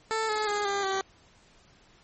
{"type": "tone with pitch steps", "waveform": "15% pulse", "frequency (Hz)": [442.6, 427.8, 413.4, 399.6, 386.2], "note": ["A4", "A4", "G#4", "G4", "G4"], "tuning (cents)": [10, -49, -8, 33, -26], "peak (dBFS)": -20, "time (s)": [0.11, 1.01], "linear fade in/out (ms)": 0, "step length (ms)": 180, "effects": ["pink hiss -59 dBFS RMS until 2.03 s", "MP3 32 kbps"]}